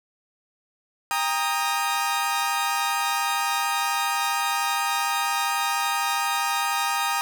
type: chord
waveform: sawtooth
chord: Eb major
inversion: first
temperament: equal with one note detuned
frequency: 799.5 / 932.3 / 1244.5 Hz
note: G5 / Bb5 / Eb6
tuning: +34 / 0 / 0 cents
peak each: -24 / -23 / -23 dBFS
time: 1.11-7.21 s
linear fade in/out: 0 ms
effects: none